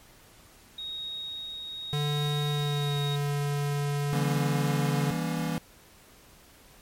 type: tone with tremolo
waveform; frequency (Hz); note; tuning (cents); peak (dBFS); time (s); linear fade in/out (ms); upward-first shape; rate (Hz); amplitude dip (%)
sine; 3759; A#7; +14; -33; 0.78-3.16; 5; sine; 0.89; 25
type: tone with pitch glide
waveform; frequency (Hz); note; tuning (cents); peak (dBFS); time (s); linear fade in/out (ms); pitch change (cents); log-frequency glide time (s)
square; 146.83 to 143.89; D3 to D3; 0 to -35; -27; 1.93-5.11; 0; -35; 2.5-2.98
type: chord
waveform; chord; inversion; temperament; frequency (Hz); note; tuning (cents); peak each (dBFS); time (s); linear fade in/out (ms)
square; E diminished seventh; none; just; 164.81 / 197.78 / 237.3 / 284.8; E3 / G3 / Bb3 / Db4; 0 / +16 / +31 / +47; -31 / -37 / -35 / -37; 4.13-5.58; 0
effects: pink hiss -55 dBFS RMS until 6.81 s + MP3 64 kbps